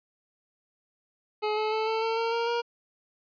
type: tone with pitch steps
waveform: 25% pulse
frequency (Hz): 425 / 431.4 / 438 / 444.6 / 451.3 / 458.1 / 465.1 / 472.1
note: G#4 / A4 / A4 / A4 / A4 / A#4 / A#4 / A#4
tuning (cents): +40 / -34 / -8 / +18 / +44 / -30 / -4 / +22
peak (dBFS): -22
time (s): 1.42-2.62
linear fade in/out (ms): 20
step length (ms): 150
effects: resampled to 11025 Hz